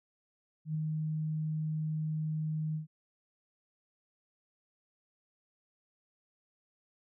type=tone with ADSR envelope; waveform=sine; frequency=155.6 Hz; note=D#3; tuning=in tune; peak=-29 dBFS; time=0.65-2.87 s; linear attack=99 ms; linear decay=4 ms; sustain=-2 dB; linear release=120 ms; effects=none

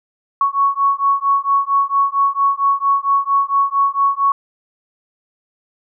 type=beating tone pair; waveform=sine; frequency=1108.7 / 1113.1 Hz; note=C#6 / C#6; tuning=0 / +7 cents; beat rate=4.4 Hz; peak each=-16 dBFS; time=0.41-4.32 s; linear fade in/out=2 ms; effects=none

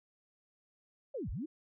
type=linear two-way sweep; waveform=sine; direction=down then up; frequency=596 to 32.7 to 339.4 Hz; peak=-36 dBFS; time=1.14-1.46 s; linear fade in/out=10 ms; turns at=1.3 s; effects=none

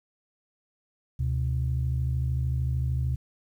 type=tone pair together; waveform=sine; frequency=73.42 / 126.7 Hz; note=D2 / B2; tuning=0 / +45 cents; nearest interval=major sixth; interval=945 cents; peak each=-26 dBFS; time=1.19-3.16 s; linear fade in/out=10 ms; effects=tanh soft clip ceiling -18 dBFS + 10-bit

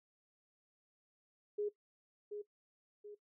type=tone with echo; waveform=sine; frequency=415.3 Hz; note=G#4; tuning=in tune; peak=-34 dBFS; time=1.58-1.69 s; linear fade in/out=10 ms; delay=730 ms; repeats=2; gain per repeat=-7 dB; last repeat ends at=3.15 s; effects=noise-tail reverb RT60 0.1 s tail -17 dB re dry

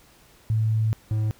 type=tone pair in turn; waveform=sine / triangle; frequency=110 / 108.24 Hz; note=A2 / A2; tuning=0 / -28 cents; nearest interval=unison; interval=28 cents; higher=first; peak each=-19 dBFS; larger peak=neither; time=0.5-0.93 / 1.11-1.31 s; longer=first; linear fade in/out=0 ms; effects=pink hiss -55 dBFS RMS until 1.39 s

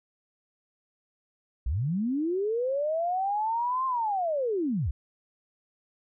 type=linear two-way sweep; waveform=sine; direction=up then down; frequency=50.9 to 1062 to 50.9 Hz; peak=-25 dBFS; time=1.66-4.91 s; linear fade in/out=5 ms; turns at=3.86 s; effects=none

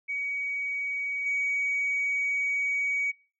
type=tone with level steps; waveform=sine; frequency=2258 Hz; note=C#7; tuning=31 cents sharp; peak=-28 / -24 dBFS; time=0.08-3.12 s; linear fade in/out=20 ms; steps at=1.26 s; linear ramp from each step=2 ms; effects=noise-tail reverb RT60 0.4 s tail -25 dB re dry + tanh soft clip ceiling -21 dBFS

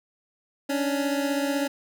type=beating tone pair; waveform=25% pulse; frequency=279.2 / 295.2 Hz; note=C#4 / D4; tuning=+13 / +9 cents; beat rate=16 Hz; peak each=-21 / -27 dBFS; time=0.69-1.68 s; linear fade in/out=10 ms; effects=none

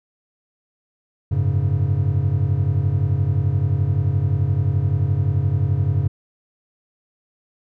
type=chord; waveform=triangle; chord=F# suspended second; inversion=none; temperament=just; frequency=92.5 / 104.06 / 138.75 Hz; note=F#2 / G#2 / C#3; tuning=0 / +4 / +2 cents; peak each=-19 dBFS; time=1.31-6.08 s; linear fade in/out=10 ms; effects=none

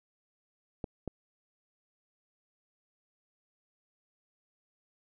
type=clicks; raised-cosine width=2 ms; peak=-22 dBFS; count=2; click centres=0.842 / 1.077 s; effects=none

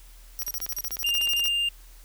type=tone bursts; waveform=5% pulse; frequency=5700 Hz; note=F8; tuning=34 cents sharp; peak=-23 dBFS; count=15; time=0.39-1.482 s; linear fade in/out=0 ms; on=42 ms; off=33 ms
type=click train; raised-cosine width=0.2 ms; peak=-21 dBFS; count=18; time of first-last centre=0.42-1.457 s; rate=16.4 Hz
type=tone; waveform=triangle; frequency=2801 Hz; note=F7; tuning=4 cents sharp; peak=-21 dBFS; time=1.04-1.69 s; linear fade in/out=5 ms
effects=added 40 Hz sine -46 dBFS peak until 2.04 s + white hiss -55 dBFS RMS until 2.04 s

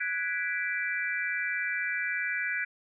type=chord; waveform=sine; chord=G# half-diminished seventh; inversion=third; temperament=equal with one note detuned; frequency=1480 / 1661.2 / 1975.5 / 2340 Hz; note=F#6 / G#6 / B6 / D7; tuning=0 / 0 / 0 / -7 cents; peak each=-34 dBFS; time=0-2.65 s; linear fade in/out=10 ms; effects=none

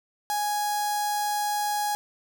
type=tone with notch filter; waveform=sawtooth; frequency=830.6 Hz; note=G#5; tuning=in tune; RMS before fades=-27 dBFS; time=0.3-1.95 s; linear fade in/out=0 ms; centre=2300 Hz; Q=0.78; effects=none

